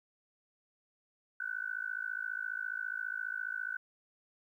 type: tone with amplitude modulation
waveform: sine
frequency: 1500 Hz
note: F#6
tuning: 23 cents sharp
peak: -31 dBFS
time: 1.4-3.77 s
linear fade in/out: 5 ms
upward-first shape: sine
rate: 54.7 Hz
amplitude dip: 100%
effects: 12-bit